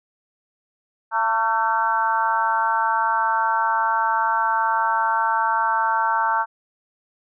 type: harmonic tone with a mistuned harmonic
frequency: 225.1 Hz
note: A3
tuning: 40 cents sharp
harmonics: 3 / 4 / 5 / 6 / 7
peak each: -32 / -20 / -26 / -25 / -26 dBFS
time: 1.11-6.46 s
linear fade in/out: 50 ms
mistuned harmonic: 7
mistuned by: -43 cents
effects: none